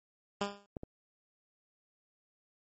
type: tone with exponential decay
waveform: 10% pulse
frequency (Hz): 201.9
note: G#3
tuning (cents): -49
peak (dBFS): -20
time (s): 0.41-0.66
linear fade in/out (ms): 2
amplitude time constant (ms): 54
type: clicks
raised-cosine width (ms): 2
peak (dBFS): -26 / -28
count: 2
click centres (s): 0.768 / 0.834
effects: MP3 32 kbps